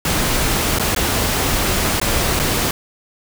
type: noise with dropouts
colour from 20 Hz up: pink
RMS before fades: -18 dBFS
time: 0.05-2.71 s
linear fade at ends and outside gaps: 2 ms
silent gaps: 0.787-0.796 / 0.949-0.962 / 2-2.014 / 2.393-2.397 s
effects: none